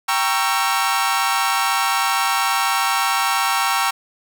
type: chord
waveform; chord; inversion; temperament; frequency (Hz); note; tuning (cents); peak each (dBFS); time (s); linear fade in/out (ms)
sawtooth; G diminished seventh; none; equal with one note detuned; 784 / 932.3 / 1108.7 / 1341.6; G5 / Bb5 / Db6 / Fb6; 0 / 0 / 0 / +30; -19; 0.08-3.91; 10
effects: none